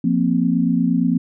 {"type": "chord", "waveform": "sine", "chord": "F suspended fourth", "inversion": "none", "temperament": "equal", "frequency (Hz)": [174.61, 233.1, 261.6], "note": ["F3", "Bb3", "C4"], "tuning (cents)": [0, 0, 0], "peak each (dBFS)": -19, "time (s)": [0.04, 1.18], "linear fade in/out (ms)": 5, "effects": []}